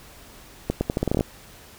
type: accelerating click train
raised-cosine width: 2 ms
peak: -8 dBFS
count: 11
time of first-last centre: 0.7-1.209 s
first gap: 110 ms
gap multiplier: 0.81
effects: pink hiss -47 dBFS RMS until 1.78 s